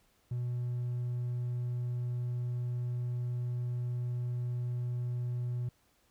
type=tone; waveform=triangle; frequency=122.3 Hz; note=B2; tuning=16 cents flat; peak=-29 dBFS; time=0.31-5.69 s; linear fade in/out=5 ms; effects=tanh soft clip ceiling -26 dBFS + pink hiss -70 dBFS RMS until 6.1 s